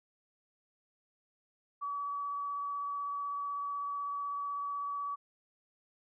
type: tone with vibrato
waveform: sine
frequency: 1141 Hz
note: C#6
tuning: 50 cents sharp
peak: -34 dBFS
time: 1.81-5.16 s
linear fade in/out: 20 ms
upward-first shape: sine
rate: 16 Hz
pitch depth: 9 cents each way
effects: none